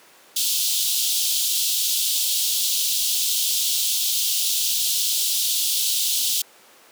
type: high-pass noise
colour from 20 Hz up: pink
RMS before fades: -22 dBFS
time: 0.36-6.42 s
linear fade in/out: 5 ms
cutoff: 3100 Hz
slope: 48 dB/octave
effects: pink hiss -50 dBFS RMS until 6.91 s + high-pass 400 Hz 12 dB/octave

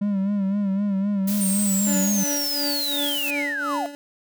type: tone with vibrato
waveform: triangle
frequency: 198.8 Hz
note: G3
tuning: 25 cents sharp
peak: -18 dBFS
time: 0.01-2.24 s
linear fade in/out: 10 ms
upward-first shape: sine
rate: 3.9 Hz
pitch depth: 65 cents each way
type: noise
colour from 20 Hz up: blue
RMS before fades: -30 dBFS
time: 1.27-3.31 s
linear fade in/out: 10 ms
type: linear sweep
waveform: sine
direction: down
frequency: 8900 to 650 Hz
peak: -24 dBFS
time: 1.41-3.86 s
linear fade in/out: 0 ms
type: tone with tremolo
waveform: 25% pulse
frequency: 287.3 Hz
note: D4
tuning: 38 cents flat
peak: -21 dBFS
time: 1.87-3.95 s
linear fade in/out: 0 ms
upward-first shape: triangle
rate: 2.8 Hz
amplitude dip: 80%
effects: none

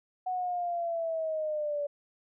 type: linear sweep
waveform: sine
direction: down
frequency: 742 to 574 Hz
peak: -29 dBFS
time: 0.26-1.87 s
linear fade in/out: 10 ms
effects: none

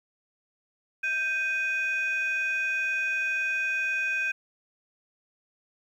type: tone pair together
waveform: sine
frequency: 1568 / 2489 Hz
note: G6 / D#7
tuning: 0 / 0 cents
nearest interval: minor sixth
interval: 800 cents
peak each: -27 / -26 dBFS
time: 1.03-4.32 s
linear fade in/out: 10 ms
effects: tanh soft clip ceiling -21 dBFS + 10-bit

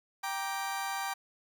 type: chord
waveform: 30% pulse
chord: G minor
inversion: none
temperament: just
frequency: 784 / 940.8 / 1176 Hz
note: G5 / Bb5 / D6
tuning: 0 / +16 / +2 cents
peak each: -33 / -37 / -37 dBFS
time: 0.23-1.14 s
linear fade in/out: 10 ms
effects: none

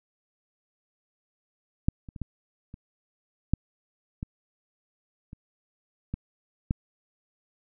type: clicks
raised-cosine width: 5 ms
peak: -9 / -29 / -27 / -19 / -29 / -9 / -20 / -29 / -18 / -12 dBFS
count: 10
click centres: 1.885 / 2.088 / 2.162 / 2.217 / 2.741 / 3.536 / 4.229 / 5.331 / 6.14 / 6.709 s
effects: none

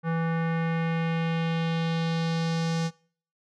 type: tone with low-pass filter sweep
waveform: square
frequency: 164.7 Hz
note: E3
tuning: 1 cent flat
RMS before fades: -27 dBFS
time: 0.03-2.91 s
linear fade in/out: 50 ms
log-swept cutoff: 1500 to 6000 Hz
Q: 1.8
effects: noise-tail reverb RT60 0.5 s tail -23 dB re dry

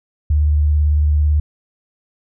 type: tone with vibrato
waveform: sine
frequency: 74.7 Hz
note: D2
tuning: 30 cents sharp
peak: -11 dBFS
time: 0.3-1.4 s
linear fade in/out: 5 ms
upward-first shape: sine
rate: 18 Hz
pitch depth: 34 cents each way
effects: none

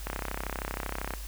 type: click train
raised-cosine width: 0.5 ms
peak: -17 dBFS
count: 36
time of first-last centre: 0.07-1.137 s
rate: 32.8 Hz
effects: added 50 Hz sine -37 dBFS peak until 1.27 s + white hiss -46 dBFS RMS until 1.27 s

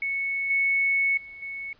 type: tone with level steps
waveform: sine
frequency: 2209 Hz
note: C#7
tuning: 7 cents flat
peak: -25 / -20 / -40 / -32 dBFS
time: 0.02-1.73 s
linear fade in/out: 2 ms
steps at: 0.5 / 1.17 / 1.42 s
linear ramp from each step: 5 ms
effects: pink hiss -60 dBFS RMS until 1.79 s + resampled to 11025 Hz

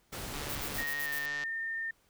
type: noise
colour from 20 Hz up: pink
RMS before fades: -40 dBFS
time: 0.12-0.84 s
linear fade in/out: 10 ms
type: click train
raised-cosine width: 0.2 ms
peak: -25 dBFS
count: 160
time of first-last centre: 0.34-1.437 s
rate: 145 Hz
type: noise with tremolo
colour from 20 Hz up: violet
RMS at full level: -39 dBFS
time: 0.49-1.26 s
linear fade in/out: 10 ms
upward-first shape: square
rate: 7.9 Hz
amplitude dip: 70%
type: tone with pitch glide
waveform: sine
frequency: 1864.7 to 1813.7 Hz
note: A#6 to A#6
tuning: 0 to -48 cents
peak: -33 dBFS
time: 0.78-1.91 s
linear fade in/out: 5 ms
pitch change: -48 cents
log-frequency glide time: 1.03-1.08 s
effects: pink hiss -69 dBFS RMS until 2.09 s

